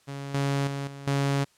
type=tone with level steps; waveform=sawtooth; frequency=139.5 Hz; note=C#3; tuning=11 cents sharp; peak=-30 / -20 / -26 / -35 / -19 dBFS; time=0.07-1.45 s; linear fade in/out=20 ms; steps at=0.34 / 0.67 / 0.87 / 1.07 s; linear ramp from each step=5 ms; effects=white hiss -63 dBFS RMS until 1.57 s + low-pass 9000 Hz 12 dB/octave